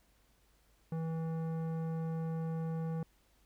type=tone with tanh clipping; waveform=sine; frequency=162.5 Hz; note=E3; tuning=24 cents flat; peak=-36 dBFS; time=0.92-3.03 s; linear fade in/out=2 ms; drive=14 dB; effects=added 50 Hz sine -70 dBFS peak until 3.45 s + pink hiss -71 dBFS RMS until 3.45 s